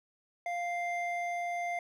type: tone pair together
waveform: triangle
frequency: 698 / 2093 Hz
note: F5 / C7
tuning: -1 / 0 cents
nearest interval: octave + perfect fifth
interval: 1901 cents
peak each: -31 / -36 dBFS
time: 0.46-1.79 s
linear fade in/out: 2 ms
effects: none